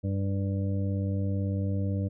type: harmonic tone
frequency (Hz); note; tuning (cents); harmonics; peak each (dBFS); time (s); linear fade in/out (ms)
98; G2; 0; 1 / 2 / 3 / 5 / 6; -27 / -33 / -37 / -41 / -43; 0.03-2.09; 20
effects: none